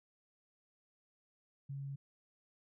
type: tone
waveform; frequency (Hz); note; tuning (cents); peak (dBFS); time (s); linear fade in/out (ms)
sine; 138.6; C#3; 0; -40; 1.69-1.96; 10
effects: none